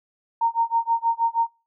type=tone with tremolo; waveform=sine; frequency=922 Hz; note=A#5; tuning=19 cents flat; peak=-16 dBFS; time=0.41-1.47 s; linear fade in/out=5 ms; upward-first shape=sine; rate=6.3 Hz; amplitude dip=100%; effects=noise-tail reverb RT60 0.3 s tail -23 dB re dry